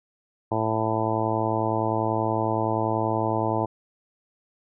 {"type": "harmonic tone", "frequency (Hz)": 110.6, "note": "A2", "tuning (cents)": 9, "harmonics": [1, 2, 3, 4, 5, 6, 7, 8, 9], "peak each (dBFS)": [-29, -33, -29, -32, -32, -30, -32, -29, -33], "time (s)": [0.51, 3.66], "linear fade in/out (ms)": 10, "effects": []}